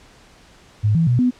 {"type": "tone with pitch steps", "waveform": "sine", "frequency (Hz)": [105.6, 164.7, 122.5, 249], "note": ["G#2", "E3", "B2", "B3"], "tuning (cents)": [29, -1, -14, 14], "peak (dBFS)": -13, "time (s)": [0.83, 1.31], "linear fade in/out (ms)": 20, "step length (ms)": 120, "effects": ["pink hiss -49 dBFS RMS until 1.39 s", "low-pass 7000 Hz 12 dB/octave"]}